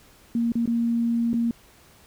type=tone with dropouts; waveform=sine; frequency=233.4 Hz; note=A#3; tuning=2 cents sharp; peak=-20 dBFS; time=0.35-1.51 s; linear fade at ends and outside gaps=2 ms; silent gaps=0.52-0.554 / 0.658-0.675 / 1.332-1.34 s; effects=pink hiss -54 dBFS RMS until 2.06 s